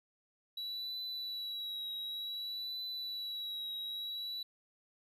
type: tone with vibrato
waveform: triangle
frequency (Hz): 3915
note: B7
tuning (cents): -16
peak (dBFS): -37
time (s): 0.57-4.43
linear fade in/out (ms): 5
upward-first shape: triangle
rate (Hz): 0.55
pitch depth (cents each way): 38
effects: none